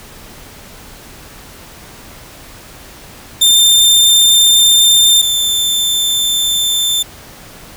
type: tone pair in turn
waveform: sawtooth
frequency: 3592 / 3553 Hz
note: A7 / A7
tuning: +35 / +16 cents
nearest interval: unison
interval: 19 cents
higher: first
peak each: -3 / -9 dBFS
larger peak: first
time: 3.41-5.22 / 5.22-7.03 s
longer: neither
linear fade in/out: 10 ms
effects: pink hiss -36 dBFS RMS until 7.76 s